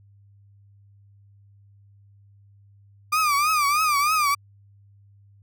35% pulse tone with vibrato, 1200 Hz, D6, 37 cents sharp, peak -17 dBFS, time 3.12-4.35 s, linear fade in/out 10 ms, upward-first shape triangle, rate 3.2 Hz, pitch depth 130 cents each way, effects added 100 Hz sine -51 dBFS peak until 5.42 s

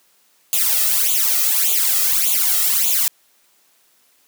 blue noise with flanger, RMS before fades -17 dBFS, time 0.53-3.08 s, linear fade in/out 0 ms, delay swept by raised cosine 0.28 to 1.58 ms, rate 1.7 Hz, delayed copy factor +1, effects white hiss -58 dBFS RMS until 4.27 s + high-pass 200 Hz 12 dB/octave

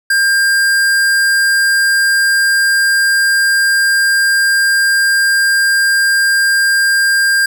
square tone, 1600 Hz, G6, 35 cents sharp, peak -10 dBFS, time 0.1-7.46 s, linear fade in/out 5 ms, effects 8-bit

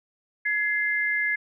sine tone pair together, 1692 / 2084 Hz, G#6 / C7, +32 / -7 cents, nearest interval major third, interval 361 cents, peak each -25 / -25 dBFS, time 0.45-1.36 s, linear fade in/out 10 ms, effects none

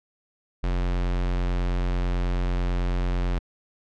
square tone, 44.57 Hz, F1, 36 cents sharp, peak -23 dBFS, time 0.63-3.39 s, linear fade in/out 10 ms, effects low-pass 4000 Hz 12 dB/octave

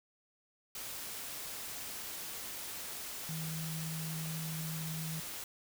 sine tone in noise, 160 Hz, D#3, 49 cents sharp, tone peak -38 dBFS, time 3.29-5.2 s, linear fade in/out 2 ms, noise white, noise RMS -43 dBFS, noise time 0.75-5.44 s, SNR +2 dB, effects none

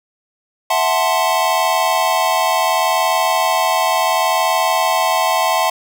square chord, F# half-diminished seventh, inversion third, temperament equal, 659.3 / 740 / 880 / 1046.5 Hz, E5 / F#5 / A5 / C6, 0 / 0 / 0 / 0 cents, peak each -20 dBFS, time 0.7-5.7 s, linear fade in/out 5 ms, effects none

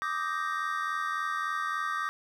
triangle chord, Eb major seventh, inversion third, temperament equal with one note detuned, 1174.7 / 1258.2 / 1568 / 1864.7 Hz, D6 / Eb6 / G6 / Bb6, 0 / +19 / 0 / 0 cents, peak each -31 / -33 / -35 / -35 dBFS, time 0.02-2.09 s, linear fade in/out 0 ms, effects none

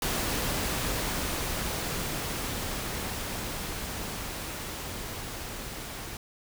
pink noise with level ramp, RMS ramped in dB -29 to -39 dBFS, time 0.02-6.17 s, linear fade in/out 2 ms, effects none

